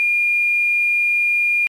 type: tone with quantisation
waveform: sine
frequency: 2415 Hz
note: D7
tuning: 48 cents sharp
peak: -14 dBFS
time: 0-1.67 s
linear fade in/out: 0 ms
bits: 7
effects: MP3 64 kbps